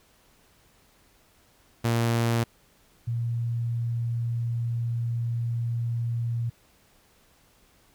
sawtooth / sine tone pair in turn, 116.5 / 117.45 Hz, A#2 / A#2, -1 / +13 cents, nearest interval unison, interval 14 cents, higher second, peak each -18 / -25 dBFS, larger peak first, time 1.84-2.44 / 3.07-6.5 s, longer second, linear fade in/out 10 ms, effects pink hiss -61 dBFS RMS until 7.94 s

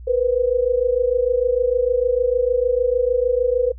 sine tone pair together, 479.4 / 506 Hz, A#4 / B4, +48 / +42 cents, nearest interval minor second, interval 94 cents, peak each -19 / -18 dBFS, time 0.07-3.72 s, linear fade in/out 10 ms, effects noise-tail reverb RT60 0.1 s tail -24 dB re dry + added 60 Hz sine -34 dBFS peak until 3.78 s

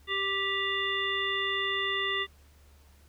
harmonic tone with a mistuned harmonic, 392 Hz, G4, in tune, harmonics 1 / 3 / 5 / 7 / 9, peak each -36 / -35 / -31 / -35 / -34 dBFS, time 0.07-2.27 s, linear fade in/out 50 ms, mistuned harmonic 7, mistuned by +39 cents, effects added 72 Hz sine -56 dBFS peak until 3.08 s + pink hiss -63 dBFS RMS until 3.08 s

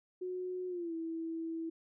sine tone with pitch glide, 365.4 to 327.4 Hz, F#4 to E4, -22 to -12 cents, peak -36 dBFS, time 0.21-1.7 s, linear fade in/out 10 ms, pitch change -190 cents, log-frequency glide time 0.68-0.94 s, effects none

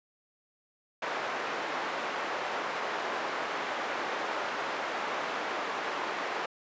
white band-pass noise, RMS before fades -34 dBFS, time 1.02-6.46 s, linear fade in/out 5 ms, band 410 to 1400 Hz, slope 12 dB/octave, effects resampled to 16000 Hz

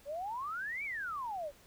sine exponential two-way sweep, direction up then down, 545 to 2355 to 545 Hz, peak -36 dBFS, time 0.05-1.52 s, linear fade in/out 50 ms, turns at 0.84 s, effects pink hiss -61 dBFS RMS until 1.66 s

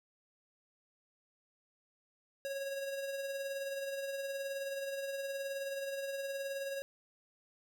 square tone with tremolo, 550 Hz, C#5, 14 cents flat, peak -36 dBFS, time 2.45-6.82 s, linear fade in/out 0 ms, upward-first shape triangle, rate 19 Hz, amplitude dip 45%, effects none

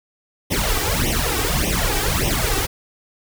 pink noise with flanger, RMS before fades -20 dBFS, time 0.5-2.67 s, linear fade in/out 20 ms, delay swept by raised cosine 0.33 to 2.63 ms, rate 1.7 Hz, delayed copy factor +0.9, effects none

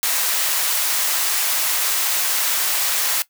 white high-pass noise, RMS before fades -20 dBFS, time 0.03-3.22 s, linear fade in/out 0 ms, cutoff 700 Hz, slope 12 dB/octave, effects noise-tail reverb RT60 0.1 s tail -17 dB re dry

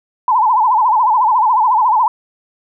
sine tone with vibrato, 932.3 Hz, A#5, in tune, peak -9 dBFS, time 0.28-2.08 s, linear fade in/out 2 ms, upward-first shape sine, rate 14 Hz, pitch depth 170 cents each way, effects none

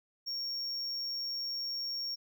triangle tone, 5530 Hz, F8, 18 cents flat, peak -33 dBFS, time 0.26-2.16 s, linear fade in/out 20 ms, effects none

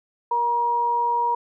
sine tone pair together, 471.1 / 952 Hz, A#4 / A#5, +18 / +36 cents, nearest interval octave, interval 1218 cents, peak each -31 / -19 dBFS, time 0.31-1.35 s, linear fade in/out 5 ms, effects none

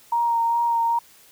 sine tone with vibrato, 932.3 Hz, A#5, in tune, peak -18 dBFS, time 0.12-0.99 s, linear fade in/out 5 ms, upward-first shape sine, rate 2.5 Hz, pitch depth 17 cents each way, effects white hiss -52 dBFS RMS until 1.31 s

